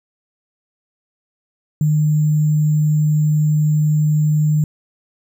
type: tone with sample-and-hold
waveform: sine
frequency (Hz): 152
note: D#3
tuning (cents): -40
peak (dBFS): -12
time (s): 1.81-4.64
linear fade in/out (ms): 2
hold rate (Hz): 7350
effects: none